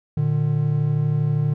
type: tone pair together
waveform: triangle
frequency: 117.7 / 150.23 Hz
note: A#2 / D3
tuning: +17 / +40 cents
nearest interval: major third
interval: 423 cents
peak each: -21 / -17 dBFS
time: 0.17-1.54 s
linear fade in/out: 5 ms
effects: none